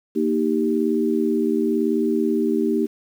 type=chord; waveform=sine; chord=Eb major; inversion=second; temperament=equal; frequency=233.1 / 311.1 / 392 Hz; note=Bb3 / Eb4 / G4; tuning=0 / 0 / 0 cents; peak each=-22 dBFS; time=0.15-2.87 s; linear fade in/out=20 ms; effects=8-bit